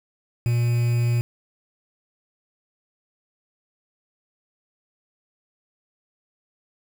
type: tone with quantisation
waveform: triangle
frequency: 119.2 Hz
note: A#2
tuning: 39 cents sharp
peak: -16 dBFS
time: 0.46-1.21 s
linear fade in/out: 0 ms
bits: 6
effects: none